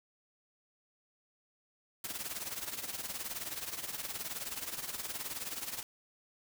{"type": "noise with tremolo", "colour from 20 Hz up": "white", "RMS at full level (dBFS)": -37, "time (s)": [2.04, 5.83], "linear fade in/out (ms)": 2, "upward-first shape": "triangle", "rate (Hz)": 19, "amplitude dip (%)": 80, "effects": []}